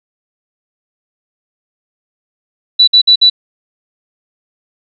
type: tone bursts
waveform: sine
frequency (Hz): 3956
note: B7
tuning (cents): +2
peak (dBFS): -3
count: 4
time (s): 2.79-3.299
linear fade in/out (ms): 10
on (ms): 86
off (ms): 55
effects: none